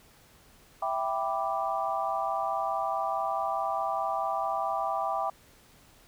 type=chord; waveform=sine; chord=E minor seventh; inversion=none; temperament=equal; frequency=659.3 / 784 / 987.8 / 1174.7 Hz; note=E5 / G5 / B5 / D6; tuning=0 / 0 / 0 / 0 cents; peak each=-33 / -31 / -35 / -33 dBFS; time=0.82-5.3 s; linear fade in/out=5 ms; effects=pink hiss -58 dBFS RMS until 6.07 s